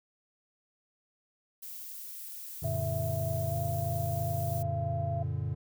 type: noise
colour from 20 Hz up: violet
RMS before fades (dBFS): -43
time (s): 1.62-4.63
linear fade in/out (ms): 10
type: chord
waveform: triangle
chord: Gb augmented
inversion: none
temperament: just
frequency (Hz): 92.5 / 115.62 / 144.53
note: Gb2 / Bb2 / D3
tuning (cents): 0 / -14 / -27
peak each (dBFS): -33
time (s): 2.62-5.55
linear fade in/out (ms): 10
type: tone with pitch glide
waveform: sine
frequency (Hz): 661 to 680.4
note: E5 to F5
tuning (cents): +5 to -45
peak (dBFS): -34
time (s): 2.64-5.23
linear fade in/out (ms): 5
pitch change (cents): +50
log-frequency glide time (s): 3.45-3.55
effects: none